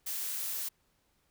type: noise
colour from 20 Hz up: blue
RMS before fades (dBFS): -36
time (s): 0.06-0.69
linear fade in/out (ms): 10
effects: pink hiss -73 dBFS RMS until 1.3 s